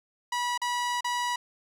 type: tone with dropouts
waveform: sawtooth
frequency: 973 Hz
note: B5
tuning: 26 cents flat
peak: -23 dBFS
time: 0.32-1.36 s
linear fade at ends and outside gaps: 5 ms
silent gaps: 0.577-0.616 / 1.008-1.044 s
effects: low-pass 9000 Hz 12 dB/octave + 10-bit